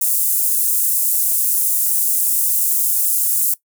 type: high-pass noise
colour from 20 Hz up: pink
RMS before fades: -17 dBFS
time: 0.01-3.54 s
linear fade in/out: 5 ms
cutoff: 9100 Hz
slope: 24 dB/octave
effects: noise-tail reverb RT60 0.1 s tail -18 dB re dry